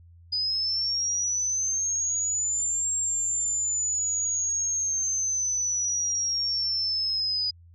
sine linear two-way sweep, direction up then down, 4939 to 7480 to 4939 Hz, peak -24 dBFS, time 0.32-7.51 s, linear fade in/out 10 ms, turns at 2.92 s, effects added 85 Hz sine -49 dBFS peak until 7.74 s

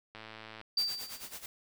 click train, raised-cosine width 0.3 ms, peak -30 dBFS, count 52, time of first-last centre 0.15-0.614 s, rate 110 Hz
sine tone with exponential decay, 4661 Hz, D8, 14 cents flat, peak -25 dBFS, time 0.77-1.37 s, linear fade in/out 5 ms, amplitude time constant 130 ms
white noise with tremolo, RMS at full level -42 dBFS, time 0.78-1.46 s, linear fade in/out 2 ms, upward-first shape sine, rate 9.2 Hz, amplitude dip 80%
effects none

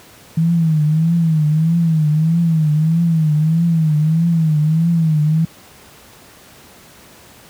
sine tone with vibrato, 159.9 Hz, D#3, 48 cents sharp, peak -11 dBFS, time 0.37-5.45 s, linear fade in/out 5 ms, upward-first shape triangle, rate 1.6 Hz, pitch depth 120 cents each way, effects pink hiss -43 dBFS RMS until 7.49 s + high-pass 80 Hz 12 dB/octave

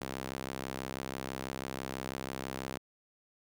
sawtooth tone with high-pass filter, 66.1 Hz, C2, 18 cents sharp, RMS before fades -40 dBFS, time 0.01-2.78 s, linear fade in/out 5 ms, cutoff 200 Hz, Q 0.55, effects none

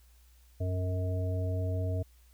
harmonic tone with a mistuned harmonic, 91.4 Hz, F#2, 21 cents flat, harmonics 1 / 3 / 5 / 7, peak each -29 / -42 / -42 / -40 dBFS, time 0.6-2.03 s, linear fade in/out 10 ms, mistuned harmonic 1, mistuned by +29 cents, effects added 60 Hz sine -57 dBFS peak until 2.33 s + white hiss -67 dBFS RMS until 2.33 s

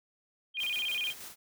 sine tone with vibrato, 2789 Hz, F7, 3 cents flat, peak -30 dBFS, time 0.54-1.14 s, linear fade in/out 50 ms, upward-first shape square, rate 16 Hz, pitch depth 220 cents each way
white noise with tremolo, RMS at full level -44 dBFS, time 0.58-1.36 s, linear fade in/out 50 ms, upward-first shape square, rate 6.4 Hz, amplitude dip 35%
effects none

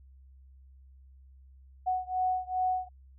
sine beating tone pair, 739 / 741.5 Hz, F#5 / F#5, -2 / +4 cents, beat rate 2.5 Hz, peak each -30 / -31 dBFS, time 1.86-2.89 s, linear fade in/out 20 ms, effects added 66 Hz sine -52 dBFS peak until 3.18 s

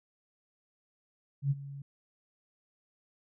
sine tone with ADSR envelope, 139.7 Hz, C#3, 14 cents sharp, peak -23 dBFS, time 1.42-1.82 s, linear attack 87 ms, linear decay 32 ms, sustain -17 dB, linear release 4 ms, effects none

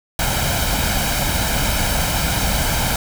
pink noise with comb filter, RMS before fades -19 dBFS, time 0.19-2.96 s, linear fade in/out 2 ms, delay 1.3 ms, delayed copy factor +0.6, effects none

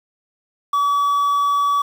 triangle tone with quantisation, 1142 Hz, D6, 49 cents flat, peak -13 dBFS, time 0.73-1.82 s, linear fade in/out 5 ms, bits 7, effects none

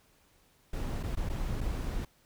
brown noise with dropouts, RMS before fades -33 dBFS, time 0.73-2.05 s, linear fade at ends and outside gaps 5 ms, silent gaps 1.03-1.034 / 1.154-1.17 / 1.291-1.297 / 1.608-1.611 s, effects pink hiss -66 dBFS RMS until 2.25 s

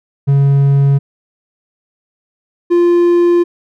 triangle tone pair in turn, 139.4 / 347.5 Hz, C#3 / F4, +10 / -9 cents, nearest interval octave + major third, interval 1581 cents, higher second, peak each -5 dBFS, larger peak neither, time 0.27-0.99 / 2.7-3.44 s, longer second, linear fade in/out 20 ms, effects none

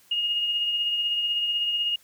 sine tone with tremolo, 2856 Hz, F7, 38 cents sharp, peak -21 dBFS, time 0.11-1.96 s, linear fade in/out 5 ms, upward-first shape triangle, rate 16 Hz, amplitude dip 40%, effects white hiss -58 dBFS RMS until 2.03 s

